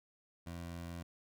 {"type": "tone", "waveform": "20% pulse", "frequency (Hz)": 85.6, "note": "F2", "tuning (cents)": -34, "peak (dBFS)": -38, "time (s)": [0.46, 1.03], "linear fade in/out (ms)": 10, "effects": []}